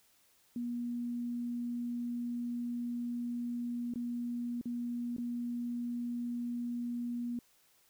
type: tone with dropouts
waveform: sine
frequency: 240 Hz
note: B3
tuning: 49 cents flat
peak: -34 dBFS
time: 0.56-7.39 s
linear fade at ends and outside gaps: 2 ms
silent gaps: 3.938-3.957 / 4.613-4.656 / 5.165-5.182 s
effects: white hiss -68 dBFS RMS until 7.89 s